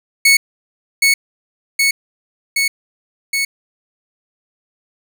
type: tone with echo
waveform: sawtooth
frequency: 2210 Hz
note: C#7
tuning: 6 cents flat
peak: -4 dBFS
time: 0.25-0.37 s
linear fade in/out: 5 ms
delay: 770 ms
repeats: 4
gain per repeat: -2 dB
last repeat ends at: 3.45 s
effects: none